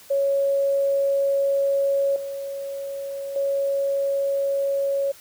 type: tone with level steps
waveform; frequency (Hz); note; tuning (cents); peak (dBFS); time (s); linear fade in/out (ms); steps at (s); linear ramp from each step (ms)
sine; 554.4; C#5; 0; -18 / -28 / -20; 0.1-5.12; 10; 2.16 / 3.36; 2
effects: white hiss -48 dBFS RMS until 5.2 s